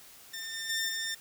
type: tone with level steps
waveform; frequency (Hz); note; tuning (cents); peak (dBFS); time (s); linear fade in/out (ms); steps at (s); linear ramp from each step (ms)
15% pulse; 1802; A6; +41; -31 / -29 / -23 / -26; 0.33-1.15; 10; 0.53 / 0.69 / 0.88; 10
effects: white hiss -53 dBFS RMS until 1.2 s